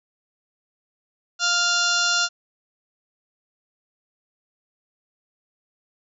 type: harmonic tone with a mistuned harmonic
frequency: 698.5 Hz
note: F5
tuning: in tune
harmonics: 1 / 2 / 4 / 5 / 6 / 7 / 8 / 9 / 10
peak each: -33 / -22 / -28 / -29 / -26 / -32 / -26 / -33 / -31 dBFS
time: 1.39-2.29 s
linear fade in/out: 50 ms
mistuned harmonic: 10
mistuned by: +34 cents
effects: none